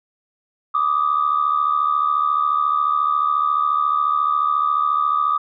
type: tone pair together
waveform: sine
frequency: 1170.8 / 1245 Hz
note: D6 / D#6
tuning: -6 / +1 cents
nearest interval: minor second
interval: 107 cents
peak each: -18 dBFS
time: 0.74-5.38 s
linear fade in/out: 10 ms
effects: tanh soft clip ceiling -9 dBFS